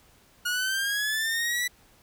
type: linear sweep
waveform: sawtooth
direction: up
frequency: 1435 to 1975.5 Hz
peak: -22 dBFS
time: 0.45-1.68 s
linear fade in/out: 10 ms
effects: pink hiss -59 dBFS RMS until 2.02 s